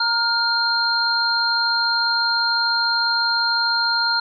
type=tone cluster; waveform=sine; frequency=928 / 1415 / 4189 Hz; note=A#5 / F6 / C8; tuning=-8 / +22 / +1 cents; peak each=-24 / -21 / -20 dBFS; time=0-4.2 s; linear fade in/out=5 ms; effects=none